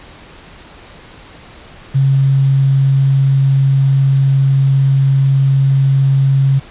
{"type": "tone with quantisation", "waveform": "sine", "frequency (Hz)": 136, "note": "C#3", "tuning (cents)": -33, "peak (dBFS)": -8, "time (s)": [1.94, 6.6], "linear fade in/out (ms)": 20, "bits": 6, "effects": ["pink hiss -38 dBFS RMS until 6.7 s", "resampled to 8000 Hz"]}